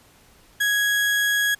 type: tone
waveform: 35% pulse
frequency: 1661.2 Hz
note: G#6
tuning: in tune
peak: -17 dBFS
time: 0.6-1.55 s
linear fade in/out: 10 ms
effects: pink hiss -54 dBFS RMS until 1.59 s + resampled to 32000 Hz